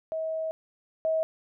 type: tone pair in turn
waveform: sine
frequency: 640 / 640 Hz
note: D#5 / D#5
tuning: +49 / +49 cents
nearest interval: unison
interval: 0 cents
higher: neither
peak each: -28 / -23 dBFS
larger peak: second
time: 0.12-0.51 / 1.05-1.23 s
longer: first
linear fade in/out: 0 ms
effects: none